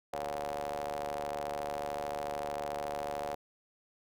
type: ring-modulated tone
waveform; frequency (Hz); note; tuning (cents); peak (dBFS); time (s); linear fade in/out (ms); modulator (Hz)
sawtooth; 73.6; D2; +4; -28; 0.13-3.35; 5; 638
effects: none